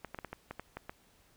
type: clicks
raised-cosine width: 0.5 ms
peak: -25 dBFS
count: 9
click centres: 0.047 / 0.146 / 0.188 / 0.247 / 0.33 / 0.51 / 0.596 / 0.77 / 0.895 s
effects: pink hiss -66 dBFS RMS until 1.36 s